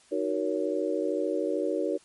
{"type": "chord", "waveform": "sine", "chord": "D# minor seventh", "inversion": "none", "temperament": "just", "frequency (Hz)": [311.1, 373.4, 466.7, 560], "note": ["D#4", "F#4", "A#4", "C#5"], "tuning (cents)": [0, 16, 2, 18], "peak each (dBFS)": -31, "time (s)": [0.11, 1.98], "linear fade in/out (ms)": 20, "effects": ["white hiss -59 dBFS RMS until 2.04 s", "MP3 48 kbps"]}